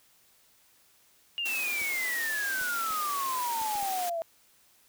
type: exponential sweep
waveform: sine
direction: down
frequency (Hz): 2854 to 651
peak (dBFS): -29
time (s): 1.38-4.22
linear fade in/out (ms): 0
type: high-pass noise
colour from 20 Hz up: white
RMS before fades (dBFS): -37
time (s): 1.45-4.1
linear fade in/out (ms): 10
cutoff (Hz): 220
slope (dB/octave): 96
type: clicks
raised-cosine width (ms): 2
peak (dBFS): -36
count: 6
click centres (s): 1.816 / 2.614 / 2.907 / 3.615 / 3.755 / 3.828
effects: white hiss -63 dBFS RMS until 4.88 s